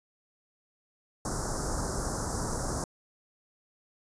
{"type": "band-stop noise", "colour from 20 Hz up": "pink", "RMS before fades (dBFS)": -32, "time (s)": [1.25, 2.84], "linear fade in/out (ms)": 2, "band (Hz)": [1500, 5200], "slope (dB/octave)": 48}
{"type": "clicks", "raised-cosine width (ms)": 1, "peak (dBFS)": -23, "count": 3, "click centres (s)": [1.664, 2.532, 2.838]}
{"effects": ["resampled to 22050 Hz"]}